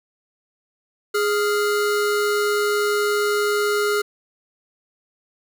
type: tone pair together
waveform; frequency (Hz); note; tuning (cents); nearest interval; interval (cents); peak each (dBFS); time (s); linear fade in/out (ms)
square; 415.3 / 1396.9; G#4 / F6; 0 / 0; octave + major sixth; 2100; -20 / -25; 1.14-4.02; 10
effects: none